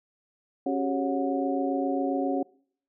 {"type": "tone cluster", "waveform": "sine", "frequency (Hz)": [274.6, 377.3, 404.7, 553, 729], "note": ["C#4", "F#4", "G#4", "C#5", "F#5"], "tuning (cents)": [-16, 34, -45, -4, -26], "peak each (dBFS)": [-27, -33, -36, -32, -32], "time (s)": [0.66, 2.43], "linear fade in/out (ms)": 5, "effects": ["noise-tail reverb RT60 0.6 s tail -25 dB re dry"]}